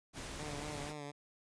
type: noise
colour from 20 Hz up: pink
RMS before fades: -45 dBFS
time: 0.13-0.94 s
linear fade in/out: 50 ms
type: tone with vibrato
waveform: 10% pulse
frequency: 147.1 Hz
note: D3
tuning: 3 cents sharp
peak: -35 dBFS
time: 0.38-1.12 s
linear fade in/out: 20 ms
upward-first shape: sine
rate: 4.1 Hz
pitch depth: 48 cents each way
effects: resampled to 22050 Hz